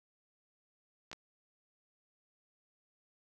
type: clicks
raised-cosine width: 0.2 ms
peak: -27 dBFS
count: 2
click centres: 1.115 / 1.13 s
effects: none